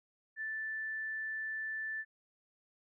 sine tone, 1760 Hz, A6, in tune, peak -36 dBFS, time 0.36-2.05 s, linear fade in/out 50 ms, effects none

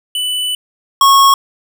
square tone pair in turn, 2984 / 1097.9 Hz, F#7 / C#6, +14 / -17 cents, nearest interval octave + perfect fourth, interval 1731 cents, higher first, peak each -16 / -6 dBFS, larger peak second, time 0.15-0.55 / 1.01-1.34 s, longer first, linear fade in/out 2 ms, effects none

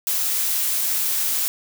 blue noise, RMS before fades -22 dBFS, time 0.07-1.48 s, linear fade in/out 0 ms, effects none

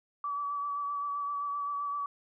sine tone with vibrato, 1148 Hz, D6, 40 cents flat, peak -31 dBFS, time 0.24-2.06 s, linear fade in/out 2 ms, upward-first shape sine, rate 7.7 Hz, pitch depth 21 cents each way, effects none

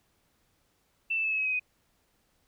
sine tone with pitch steps, 2670 / 2641 / 2612 / 2584 / 2555 / 2527 / 2500 Hz, E7 / E7 / E7 / E7 / D#7 / D#7 / D#7, +22 / +3 / -17 / -35 / +45 / +26 / +8 cents, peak -26 dBFS, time 1.1-1.597 s, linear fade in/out 10 ms, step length 71 ms, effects pink hiss -71 dBFS RMS until 2.47 s

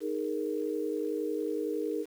sine chord, D# suspended fourth, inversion none, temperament equal, 311.1 / 415.3 / 466.2 Hz, D#4 / G#4 / A#4, 0 / 0 / 0 cents, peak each -34 dBFS, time 0-2.06 s, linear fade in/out 50 ms, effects 9-bit

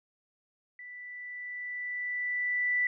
sine tone with level ramp, 1975.5 Hz, B6, in tune, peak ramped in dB -43 to -24 dBFS, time 0.79-2.87 s, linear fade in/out 2 ms, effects none

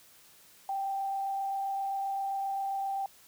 sine tone with frequency modulation, 784 Hz, G5, in tune, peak -30 dBFS, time 0.69-3.06 s, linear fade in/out 2 ms, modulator 27.6 Hz, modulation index 0.3, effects white hiss -58 dBFS RMS until 3.27 s

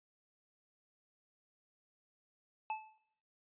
square tone with exponential decay, 870 Hz, A5, 20 cents flat, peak -34 dBFS, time 2.7-2.98 s, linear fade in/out 1 ms, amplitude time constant 60 ms, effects noise-tail reverb RT60 0.7 s tail -18 dB re dry + resampled to 8000 Hz

